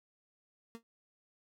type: tone with exponential decay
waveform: 30% pulse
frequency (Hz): 230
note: A#3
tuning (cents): -23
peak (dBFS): -38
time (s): 0.75-0.83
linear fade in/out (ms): 0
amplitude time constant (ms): 16
effects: none